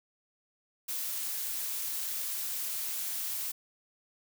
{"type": "noise", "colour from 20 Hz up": "blue", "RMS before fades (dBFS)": -35, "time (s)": [0.88, 3.52], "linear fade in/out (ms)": 10, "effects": []}